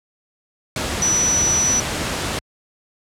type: tone in noise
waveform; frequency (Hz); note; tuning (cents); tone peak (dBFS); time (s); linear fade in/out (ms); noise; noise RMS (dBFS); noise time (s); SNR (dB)
sine; 5920; F#8; 0; -15; 1.02-1.8; 2; pink; -23; 0.76-2.39; +5
effects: high-pass 60 Hz 12 dB/octave + low-pass 9000 Hz 12 dB/octave